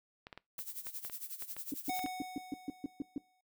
clicks, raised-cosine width 0.3 ms, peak -31 dBFS, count 11, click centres 0.269 / 0.328 / 0.376 / 0.591 / 0.869 / 1.049 / 1.098 / 1.423 / 1.566 / 1.993 / 2.062 s
violet noise with tremolo, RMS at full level -41 dBFS, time 0.58-2.04 s, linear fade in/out 2 ms, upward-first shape sine, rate 11 Hz, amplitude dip 80%
sine tone bursts, 284.6 Hz, C#4, 46 cents sharp, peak -33 dBFS, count 10, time 1.72-3.18 s, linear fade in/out 2 ms, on 20 ms, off 140 ms
square tone with exponential decay, 740 Hz, F#5, in tune, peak -34 dBFS, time 1.89-3.41 s, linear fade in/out 5 ms, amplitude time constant 330 ms
effects noise-tail reverb RT60 0.2 s tail -22 dB re dry

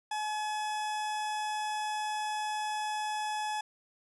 40% pulse tone, 851 Hz, G#5, 42 cents sharp, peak -31 dBFS, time 0.11-3.61 s, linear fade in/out 5 ms, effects resampled to 24000 Hz + 11-bit

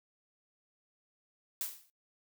blue noise with exponential decay, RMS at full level -33 dBFS, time 1.61-1.9 s, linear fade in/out 0 ms, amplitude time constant 63 ms, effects noise-tail reverb RT60 0.1 s tail -20 dB re dry

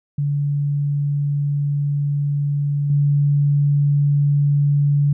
sine tone with level steps, 143.8 Hz, D3, 36 cents flat, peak -17 / -13 dBFS, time 0.18-5.13 s, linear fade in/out 5 ms, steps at 2.9 s, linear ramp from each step 2 ms, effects none

